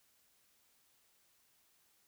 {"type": "silence", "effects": ["white hiss -72 dBFS RMS until 2.07 s"]}